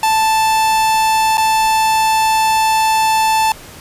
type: tone with dropouts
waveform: 45% pulse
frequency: 880 Hz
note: A5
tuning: in tune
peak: -11 dBFS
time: 0.03-3.52 s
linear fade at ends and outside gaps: 2 ms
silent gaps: 1.372-1.379 s
effects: pink hiss -36 dBFS RMS until 3.8 s + resampled to 32000 Hz